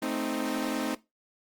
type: chord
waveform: sawtooth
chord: A diminished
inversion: none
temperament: equal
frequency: 220 / 261.6 / 311.1 Hz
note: A3 / C4 / Eb4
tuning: 0 / 0 / 0 cents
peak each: -31 / -28 / -29 dBFS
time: 0.02-0.95 s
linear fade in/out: 5 ms
effects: noise-tail reverb RT60 0.2 s tail -17 dB re dry + Opus 24 kbps